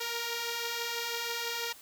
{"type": "beating tone pair", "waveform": "5% pulse", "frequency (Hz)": [463.5, 469.6], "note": ["A#4", "A#4"], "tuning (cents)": [-10, 13], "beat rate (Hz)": 6.1, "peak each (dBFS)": [-28, -22], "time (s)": [0, 1.73], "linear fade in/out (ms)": 10, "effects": ["white hiss -53 dBFS RMS until 1.81 s"]}